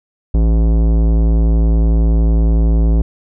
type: tone with tanh clipping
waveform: sine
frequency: 55.4 Hz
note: A1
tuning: 13 cents sharp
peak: -11 dBFS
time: 0.34-3.02 s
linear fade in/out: 5 ms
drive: 17 dB
effects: none